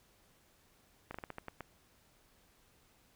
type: slowing click train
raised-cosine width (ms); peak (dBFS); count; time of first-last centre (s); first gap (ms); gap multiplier
0.5; -27; 8; 1.11-1.607; 34; 1.24
effects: pink hiss -68 dBFS RMS until 3.15 s